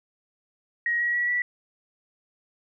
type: tone with pitch steps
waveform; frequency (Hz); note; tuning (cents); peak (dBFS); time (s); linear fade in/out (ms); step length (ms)
sine; 1890 / 1910.9 / 1931.9 / 1953.3; A#6 / A#6 / B6 / B6; +23 / +42 / -39 / -20; -22; 0.86-1.42; 2; 140
effects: none